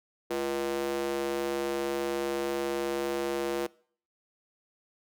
square tone with high-pass filter, 69.3 Hz, C#2, in tune, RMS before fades -31 dBFS, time 0.3-3.67 s, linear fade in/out 10 ms, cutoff 400 Hz, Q 3.2, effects noise-tail reverb RT60 0.5 s tail -22 dB re dry

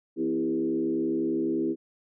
sine tone with frequency modulation, 327.2 Hz, E4, 13 cents flat, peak -24 dBFS, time 0.16-1.76 s, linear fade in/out 50 ms, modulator 71.8 Hz, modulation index 1.1, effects none

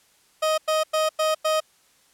30% pulse tone bursts, 626 Hz, D#5, 10 cents sharp, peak -17 dBFS, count 5, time 0.42-1.604 s, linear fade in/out 10 ms, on 160 ms, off 96 ms, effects white hiss -60 dBFS RMS until 2.13 s + low-pass 11000 Hz 12 dB/octave

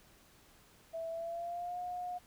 sine tone with pitch glide, 658 to 717.6 Hz, E5 to F5, -3 to +47 cents, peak -37 dBFS, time 0.93-2.19 s, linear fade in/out 20 ms, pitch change +150 cents, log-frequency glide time 1.1-1.79 s, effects pink hiss -63 dBFS RMS until 2.26 s

